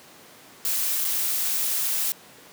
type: noise with dropouts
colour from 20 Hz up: blue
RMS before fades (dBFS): -25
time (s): 0.65-2.12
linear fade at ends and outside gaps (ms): 0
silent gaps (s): 1.045-1.049
effects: pink hiss -48 dBFS RMS until 2.52 s + high-pass 200 Hz 12 dB/octave